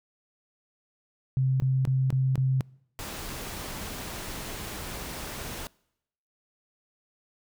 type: tone bursts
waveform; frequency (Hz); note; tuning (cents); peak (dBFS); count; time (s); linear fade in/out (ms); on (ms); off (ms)
sine; 131.6; C3; +10; -21; 5; 1.37-2.608; 0; 230; 22
type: noise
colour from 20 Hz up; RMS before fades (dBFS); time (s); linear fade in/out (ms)
pink; -37; 2.99-5.67; 0
effects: noise-tail reverb RT60 0.8 s tail -25 dB re dry